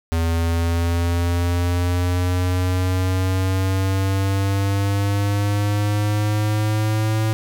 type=exponential sweep; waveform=square; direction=up; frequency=82.41 to 110 Hz; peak=-18 dBFS; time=0.12-7.33 s; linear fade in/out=0 ms; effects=none